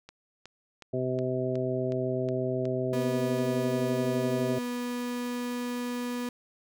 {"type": "click train", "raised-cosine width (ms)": 0.2, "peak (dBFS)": -28, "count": 10, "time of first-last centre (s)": [0.09, 3.387], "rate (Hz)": 2.73}
{"type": "harmonic tone", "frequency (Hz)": 128.1, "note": "C3", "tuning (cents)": -36, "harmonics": [1, 2, 3, 4, 5], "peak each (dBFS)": [-33, -34, -31, -37, -33], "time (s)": [0.93, 4.59], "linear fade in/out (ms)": 10}
{"type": "tone", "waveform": "35% pulse", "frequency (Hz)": 244.4, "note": "B3", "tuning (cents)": -18, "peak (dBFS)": -29, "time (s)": [2.93, 6.29], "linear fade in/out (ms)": 2}
{"effects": []}